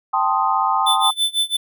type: chord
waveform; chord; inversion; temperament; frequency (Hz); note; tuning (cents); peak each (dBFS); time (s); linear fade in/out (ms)
sine; A half-diminished seventh; third; equal; 784 / 880 / 1046.5 / 1244.5; G5 / A5 / C6 / Eb6; 0 / 0 / 0 / 0; -21; 0.13-1.11; 10
type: tone with tremolo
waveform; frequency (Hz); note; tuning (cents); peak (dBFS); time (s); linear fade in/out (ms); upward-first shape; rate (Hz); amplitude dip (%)
square; 3520; A7; 0; -15; 0.86-1.57; 10; sine; 6; 95
effects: none